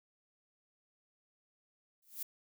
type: noise with exponential growth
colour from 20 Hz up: violet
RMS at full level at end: -36 dBFS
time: 2.02-2.23 s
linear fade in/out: 5 ms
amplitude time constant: 45 ms
effects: none